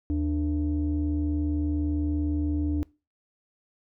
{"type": "tone pair together", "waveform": "sine", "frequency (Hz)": [78.2, 295.7], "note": ["D#2", "D4"], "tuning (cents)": [9, 12], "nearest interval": "octave + major seventh", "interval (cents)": 2303, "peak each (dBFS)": -25, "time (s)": [0.1, 2.83], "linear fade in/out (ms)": 0, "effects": ["noise-tail reverb RT60 0.3 s tail -24 dB re dry", "tanh soft clip ceiling -19 dBFS"]}